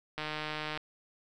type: click train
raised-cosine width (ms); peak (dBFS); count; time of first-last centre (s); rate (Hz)
0.3; -20; 92; 0.18-0.775; 153
effects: none